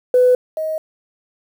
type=tone pair in turn; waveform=sine; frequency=500 / 630 Hz; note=B4 / D#5; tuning=+21 / +21 cents; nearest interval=major third; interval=400 cents; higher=second; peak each=-8 / -19 dBFS; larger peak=first; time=0.14-0.35 / 0.57-0.78 s; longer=neither; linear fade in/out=2 ms; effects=tanh soft clip ceiling -4 dBFS + 7-bit